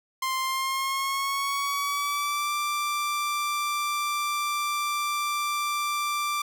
sawtooth tone with pitch glide, 1049 to 1177.5 Hz, C6 to D6, +4 to +4 cents, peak -22 dBFS, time 0.22-6.42 s, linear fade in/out 5 ms, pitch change +200 cents, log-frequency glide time 0.41-2.53 s, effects none

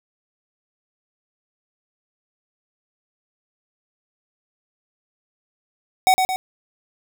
square tone with echo, 750 Hz, F#5, 23 cents sharp, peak -12 dBFS, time 6.07-6.14 s, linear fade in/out 0 ms, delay 110 ms, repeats 2, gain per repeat -5 dB, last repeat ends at 6.36 s, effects none

